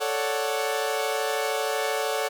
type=chord; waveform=sawtooth; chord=D major seventh; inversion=second; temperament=equal; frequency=440 / 554.4 / 587.3 / 740 Hz; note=A4 / C#5 / D5 / F#5; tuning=0 / 0 / 0 / 0 cents; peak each=-25 / -26 / -29 / -27 dBFS; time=0-2.29 s; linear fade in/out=20 ms; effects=none